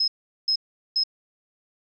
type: tone bursts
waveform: sine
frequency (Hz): 5140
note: E8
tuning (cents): -45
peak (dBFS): -19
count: 3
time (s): 0-1.037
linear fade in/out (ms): 5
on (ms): 79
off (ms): 400
effects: none